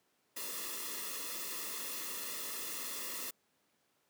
white noise with comb filter, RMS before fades -41 dBFS, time 0.36-3.31 s, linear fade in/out 10 ms, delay 1.3 ms, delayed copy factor -0.8, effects pink hiss -75 dBFS RMS until 4.09 s + high-pass 200 Hz 12 dB/octave

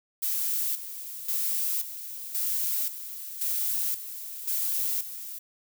violet noise with tremolo, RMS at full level -28 dBFS, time 0.22-5.39 s, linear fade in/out 10 ms, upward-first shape square, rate 0.94 Hz, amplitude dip 70%, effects none

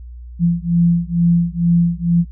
sine beating tone pair, 170.1 / 172.3 Hz, F3 / F3, -45 / -23 cents, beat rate 2.2 Hz, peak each -15 dBFS, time 0.39-2.25 s, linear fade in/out 50 ms, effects noise-tail reverb RT60 0.1 s tail -25 dB re dry + added 60 Hz sine -31 dBFS peak until 2.31 s

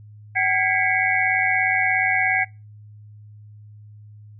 sine tone cluster, 757 / 1632 / 1988 / 2158 / 2255 Hz, F#5 / G#6 / B6 / C#7 / C#7, +39 / -31 / +11 / -47 / +29 cents, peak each -24 dBFS, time 0.35-2.45 s, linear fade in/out 20 ms, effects noise-tail reverb RT60 0.3 s tail -26 dB re dry + added 105 Hz sine -41 dBFS peak until 4.39 s

